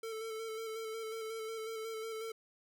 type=tone with vibrato; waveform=square; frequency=444.9 Hz; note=A4; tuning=19 cents sharp; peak=-40 dBFS; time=0.03-2.32 s; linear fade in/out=5 ms; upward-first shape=square; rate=5.5 Hz; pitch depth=23 cents each way; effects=none